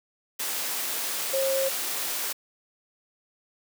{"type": "tone in noise", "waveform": "sine", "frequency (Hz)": 537, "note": "C5", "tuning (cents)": 45, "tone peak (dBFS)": -23, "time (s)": [1.33, 1.69], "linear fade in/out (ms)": 10, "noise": "white", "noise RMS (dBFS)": -30, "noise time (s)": [0.39, 2.33], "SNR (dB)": 4, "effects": ["high-pass 300 Hz 12 dB/octave"]}